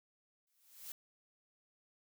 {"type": "noise with exponential growth", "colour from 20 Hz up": "blue", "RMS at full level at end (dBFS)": -44, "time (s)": [0.47, 0.92], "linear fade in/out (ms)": 2, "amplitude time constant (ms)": 96, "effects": []}